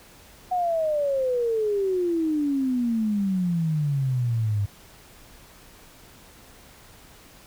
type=exponential sweep; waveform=sine; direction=down; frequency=740 to 99.4 Hz; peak=-21 dBFS; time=0.51-4.66 s; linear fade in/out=10 ms; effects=pink hiss -50 dBFS RMS until 7.46 s